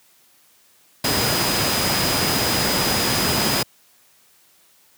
sine tone in noise, 4978 Hz, D#8, in tune, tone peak -25 dBFS, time 1.04-3.63 s, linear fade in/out 5 ms, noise pink, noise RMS -20 dBFS, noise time 1.04-3.63 s, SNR -8 dB, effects white hiss -56 dBFS RMS until 4.97 s + high-pass 100 Hz 12 dB/octave

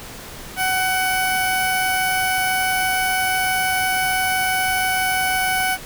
10% pulse tone with notch filter, 749 Hz, F#5, 21 cents sharp, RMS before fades -20 dBFS, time 0.56-5.78 s, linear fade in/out 50 ms, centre 3900 Hz, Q 0.99, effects pink hiss -36 dBFS RMS until 5.85 s

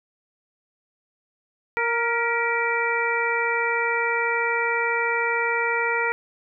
harmonic tone with a mistuned harmonic, 466.2 Hz, A#4, in tune, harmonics 1 / 2 / 3 / 4 / 5, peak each -27 / -27 / -27 / -27 / -27 dBFS, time 1.77-6.12 s, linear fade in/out 0 ms, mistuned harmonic 4, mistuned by +51 cents, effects none

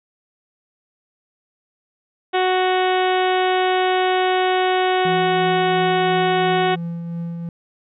harmonic tone, 370 Hz, F#4, in tune, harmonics 1 / 2 / 3 / 4 / 5 / 6 / 7 / 8 / 9 / 10, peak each -19 / -19 / -28 / -28 / -29 / -31 / -34 / -31 / -34 / -35 dBFS, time 2.33-6.76 s, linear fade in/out 20 ms
triangle tone with tremolo, 169.3 Hz, E3, 46 cents sharp, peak -21 dBFS, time 5.05-7.49 s, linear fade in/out 2 ms, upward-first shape triangle, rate 2.9 Hz, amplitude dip 35%
effects none

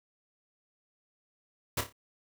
pink noise with echo, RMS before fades -30 dBFS, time 1.77-1.81 s, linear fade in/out 5 ms, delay 29 ms, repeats 4, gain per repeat -8 dB, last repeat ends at 1.926 s, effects none

